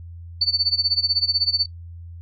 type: tone with tremolo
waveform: sine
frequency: 4500 Hz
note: C#8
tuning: 25 cents sharp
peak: -14 dBFS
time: 0.41-1.66 s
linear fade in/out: 5 ms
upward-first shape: sine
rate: 16 Hz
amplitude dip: 90%
effects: noise-tail reverb RT60 0.1 s tail -24 dB re dry + added 85 Hz sine -35 dBFS peak until 2.21 s